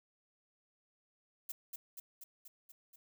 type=noise with echo; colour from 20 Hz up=violet; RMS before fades=-41 dBFS; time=1.49-1.52 s; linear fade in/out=5 ms; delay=240 ms; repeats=6; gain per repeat=-3 dB; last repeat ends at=2.96 s; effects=none